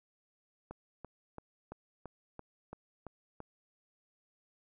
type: click train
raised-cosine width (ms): 1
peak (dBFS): -30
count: 9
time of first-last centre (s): 0.71-3.404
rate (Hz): 2.97
effects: none